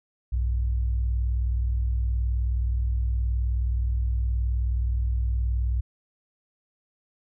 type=tone pair together; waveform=sine; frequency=60.92 / 100 Hz; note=B1 / G2; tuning=-23 / +35 cents; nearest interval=major sixth; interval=858 cents; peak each=-22 / -33 dBFS; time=0.32-5.81 s; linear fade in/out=10 ms; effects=none